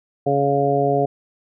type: harmonic tone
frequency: 140.3 Hz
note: C#3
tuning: 21 cents sharp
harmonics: 1 / 2 / 3 / 4 / 5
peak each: -24 / -25 / -20 / -23 / -20 dBFS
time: 0.26-1.06 s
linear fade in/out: 10 ms
effects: none